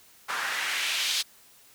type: noise with band-pass filter sweep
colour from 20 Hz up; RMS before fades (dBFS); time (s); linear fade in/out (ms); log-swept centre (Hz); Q
white; -29; 0.28-1.23; 20; 1200 to 4000; 1.7
effects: white hiss -56 dBFS RMS until 1.74 s